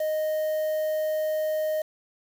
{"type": "tone with quantisation", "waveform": "triangle", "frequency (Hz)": 620, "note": "D#5", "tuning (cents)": -6, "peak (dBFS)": -22, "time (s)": [0, 1.82], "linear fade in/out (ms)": 5, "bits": 7, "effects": []}